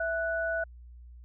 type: tone pair together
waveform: sine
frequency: 659.3 / 1480 Hz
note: E5 / F#6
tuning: 0 / 0 cents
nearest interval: octave + major second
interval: 1400 cents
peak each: -30 / -31 dBFS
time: 0-0.64 s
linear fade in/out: 5 ms
effects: added 60 Hz sine -46 dBFS peak until 1.24 s